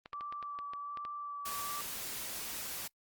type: clicks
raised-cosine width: 0.3 ms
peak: -31 dBFS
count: 9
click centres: 0.059 / 0.132 / 0.209 / 0.325 / 0.427 / 0.589 / 0.735 / 0.973 / 1.051 s
type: tone with vibrato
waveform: sine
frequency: 1160 Hz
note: D6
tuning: 22 cents flat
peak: -39 dBFS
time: 0.13-1.81 s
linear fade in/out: 0 ms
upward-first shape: sine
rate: 1.3 Hz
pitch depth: 15 cents each way
type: noise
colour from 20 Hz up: white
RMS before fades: -41 dBFS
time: 1.45-2.88 s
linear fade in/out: 10 ms
effects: noise-tail reverb RT60 0.1 s tail -25 dB re dry + Opus 32 kbps